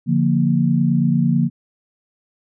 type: chord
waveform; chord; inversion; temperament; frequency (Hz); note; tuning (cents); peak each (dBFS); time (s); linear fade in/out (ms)
sine; Bb major; first; just; 145.68 / 174.81 / 233.1; D3 / F3 / Bb3; -14 / +2 / 0; -18; 0.06-1.5; 50
effects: none